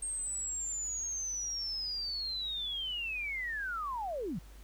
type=linear sweep; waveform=sine; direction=down; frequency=8530 to 138.59 Hz; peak=-34 dBFS; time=0.02-4.39 s; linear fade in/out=5 ms; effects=added 50 Hz sine -50 dBFS peak until 4.63 s + pink hiss -60 dBFS RMS until 4.63 s